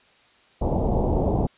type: low-pass noise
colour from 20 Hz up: pink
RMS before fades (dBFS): -22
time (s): 0.61-1.47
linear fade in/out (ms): 10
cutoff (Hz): 850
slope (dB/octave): 48
effects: white hiss -57 dBFS RMS until 1.57 s + resampled to 8000 Hz